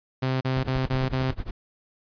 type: tone bursts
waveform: sawtooth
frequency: 130.6 Hz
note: C3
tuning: 3 cents flat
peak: -19 dBFS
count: 5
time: 0.22-1.314 s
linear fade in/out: 10 ms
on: 190 ms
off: 36 ms
type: noise with tremolo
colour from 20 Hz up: brown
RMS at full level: -30 dBFS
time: 0.56-1.51 s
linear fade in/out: 5 ms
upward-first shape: sine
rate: 11 Hz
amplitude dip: 95%
effects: resampled to 11025 Hz